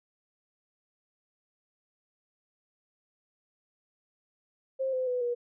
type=tone with pitch steps; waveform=sine; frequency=530 / 513.4 / 497.4 / 481.8 Hz; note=C5 / C5 / B4 / B4; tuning=+22 / -33 / +12 / -43 cents; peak=-27 dBFS; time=4.79-5.35 s; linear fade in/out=20 ms; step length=140 ms; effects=none